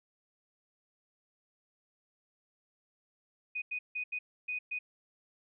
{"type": "tone bursts at uneven times", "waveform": "sine", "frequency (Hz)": 2489, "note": "D#7", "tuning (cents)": 0, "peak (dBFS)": -33, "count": 6, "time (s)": [[3.55, 3.62], [3.71, 3.79], [3.95, 4.04], [4.12, 4.19], [4.48, 4.59], [4.71, 4.79]], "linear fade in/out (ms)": 10, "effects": []}